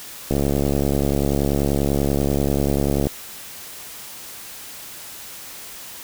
click train, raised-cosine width 2 ms, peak -7 dBFS, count 195, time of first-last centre 0.31-3.07 s, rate 70.3 Hz, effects white hiss -37 dBFS RMS until 6.03 s

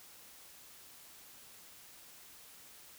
silence, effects white hiss -56 dBFS RMS until 2.98 s

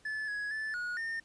triangle tone with pitch steps, 1733 / 1674 / 1748 / 1451 / 1819 Hz, A6 / G#6 / A6 / F#6 / A#6, -27 / +13 / -12 / -34 / -43 cents, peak -32 dBFS, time 0.05-1.2 s, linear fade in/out 5 ms, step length 230 ms, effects pink hiss -64 dBFS RMS until 1.24 s + resampled to 22050 Hz

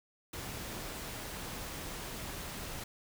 pink noise, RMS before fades -42 dBFS, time 0.33-2.84 s, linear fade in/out 5 ms, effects none

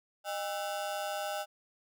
35% pulse ring-modulated tone, 709 Hz, F5, 26 cents sharp, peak -29 dBFS, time 0.24-1.46 s, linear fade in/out 50 ms, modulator 95 Hz, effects none

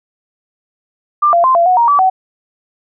sine tone with pitch steps, 1189 / 687 / 1041 / 683 / 734 / 939 / 1151 / 754 Hz, D6 / F5 / C6 / F5 / F#5 / A#5 / D6 / F#5, +21 / -29 / -9 / -39 / -14 / +12 / -35 / +32 cents, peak -7 dBFS, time 1.22-2.1 s, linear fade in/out 10 ms, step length 110 ms, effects none

